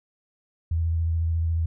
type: tone with vibrato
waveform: sine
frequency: 82.41 Hz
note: E2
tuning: in tune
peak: -21 dBFS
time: 0.71-1.66 s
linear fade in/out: 5 ms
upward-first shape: square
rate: 14 Hz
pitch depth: 19 cents each way
effects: none